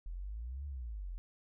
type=exponential two-way sweep; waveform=sine; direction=up then down; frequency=40.26 to 73.2 to 40.26 Hz; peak=-39 dBFS; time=0.06-1.18 s; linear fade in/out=0 ms; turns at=0.66 s; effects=none